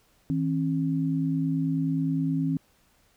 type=tone pair together; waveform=sine; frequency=160.54 / 270 Hz; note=E3 / C#4; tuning=-45 / -45 cents; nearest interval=major sixth; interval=900 cents; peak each=-26 dBFS; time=0.3-2.57 s; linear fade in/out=0 ms; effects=pink hiss -64 dBFS RMS until 3.16 s